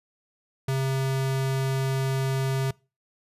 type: tone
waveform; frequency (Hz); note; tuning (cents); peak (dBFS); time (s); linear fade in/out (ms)
square; 133.8; C3; +39; -24; 0.68-2.71; 5
effects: noise-tail reverb RT60 0.3 s tail -23 dB re dry + resampled to 32000 Hz